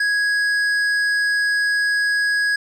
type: tone with hard clipping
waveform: sine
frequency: 1661.2 Hz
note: G#6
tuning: in tune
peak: -18 dBFS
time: 0-2.56 s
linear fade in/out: 5 ms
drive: 8 dB
effects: none